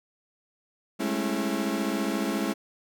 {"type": "tone cluster", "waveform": "35% pulse", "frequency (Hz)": [202, 216.6, 272.4, 331.6], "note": ["G#3", "A3", "C#4", "E4"], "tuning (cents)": [-48, -27, -30, 10], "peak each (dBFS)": -30, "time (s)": [0.99, 2.54], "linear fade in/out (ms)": 20, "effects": []}